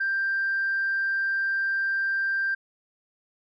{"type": "tone", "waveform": "sine", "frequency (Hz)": 1580, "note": "G6", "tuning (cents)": 13, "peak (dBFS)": -22, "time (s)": [0, 2.55], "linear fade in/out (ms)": 10, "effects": ["tanh soft clip ceiling -19 dBFS"]}